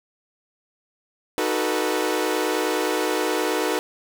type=chord; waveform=sawtooth; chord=B dominant seventh; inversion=first; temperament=equal with one note detuned; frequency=311.1 / 370 / 440 / 489.6 Hz; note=D#4 / F#4 / A4 / B4; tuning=0 / 0 / 0 / -15 cents; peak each=-23 dBFS; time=1.38-3.79 s; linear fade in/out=0 ms; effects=none